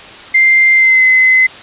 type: tone with pitch glide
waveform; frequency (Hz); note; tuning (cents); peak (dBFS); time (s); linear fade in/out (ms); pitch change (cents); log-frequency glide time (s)
sine; 2093 to 2043; C7 to C7; 0 to -42; -5; 0.34-1.47; 10; -42; 0.74-1.05
effects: white hiss -32 dBFS RMS until 1.62 s + resampled to 8000 Hz